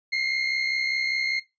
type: tone pair together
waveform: 35% pulse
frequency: 2066 / 2131 Hz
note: C7 / C7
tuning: -22 / +31 cents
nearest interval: minor second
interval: 53 cents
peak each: -29 / -22 dBFS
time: 0.12-1.4 s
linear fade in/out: 10 ms
effects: noise-tail reverb RT60 0.2 s tail -19 dB re dry + resampled to 16000 Hz